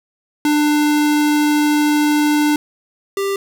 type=tone pair in turn; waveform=square; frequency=297.8 / 394.8 Hz; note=D4 / G4; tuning=+24 / +12 cents; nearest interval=perfect fourth; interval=488 cents; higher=second; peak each=-13 / -18 dBFS; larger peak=first; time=0.45-2.56 / 3.17-3.36 s; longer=first; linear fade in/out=2 ms; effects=7-bit